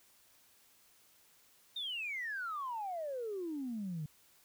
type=exponential sweep; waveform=sine; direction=down; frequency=3720 to 145.4 Hz; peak=-36 dBFS; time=1.76-4.06 s; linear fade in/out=5 ms; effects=tanh soft clip ceiling -32 dBFS + white hiss -66 dBFS RMS until 4.44 s